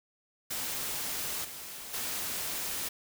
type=noise with level steps; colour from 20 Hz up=white; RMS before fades=-35 / -43 / -35 dBFS; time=0.5-2.89 s; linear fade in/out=10 ms; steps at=1.44 / 1.93 s; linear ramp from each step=10 ms; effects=none